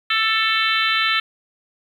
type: harmonic tone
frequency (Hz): 442.4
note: A4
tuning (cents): +9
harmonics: 3 / 4 / 5 / 6 / 7 / 8 / 9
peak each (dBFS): -22 / -23 / -24 / -25 / -25 / -26 / -27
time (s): 0.1-1.2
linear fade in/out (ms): 5
effects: 8-bit